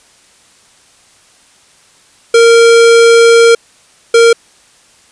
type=tone bursts at uneven times; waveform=square; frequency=463.4 Hz; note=A#4; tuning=10 cents flat; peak=-3 dBFS; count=2; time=2.34-3.55 / 4.14-4.33 s; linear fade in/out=5 ms; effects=white hiss -46 dBFS RMS until 5.11 s + resampled to 22050 Hz